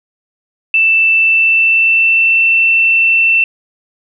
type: tone with pitch glide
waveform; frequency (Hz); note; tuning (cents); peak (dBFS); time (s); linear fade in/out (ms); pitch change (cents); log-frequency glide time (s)
sine; 2657 to 2682; E7 to E7; +13 to +29; -7; 0.74-3.44; 2; +16; 1.1-2.44
effects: none